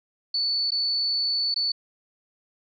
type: tone with dropouts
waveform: sine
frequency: 4469 Hz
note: C#8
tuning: 13 cents sharp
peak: -22 dBFS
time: 0.34-1.72 s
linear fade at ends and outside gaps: 5 ms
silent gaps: 0.707-0.718 / 1.543-1.56 s
effects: none